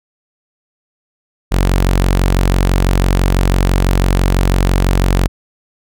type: tone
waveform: sawtooth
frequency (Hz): 46.02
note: F#1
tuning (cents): -9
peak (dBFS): -6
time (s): 1.51-5.28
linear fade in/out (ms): 20
effects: none